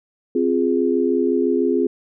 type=chord; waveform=sine; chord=F minor; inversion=second; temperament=equal; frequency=261.6 / 349.2 / 415.3 Hz; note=C4 / F4 / Ab4; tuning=0 / 0 / 0 cents; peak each=-20 dBFS; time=0.35-1.87 s; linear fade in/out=5 ms; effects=none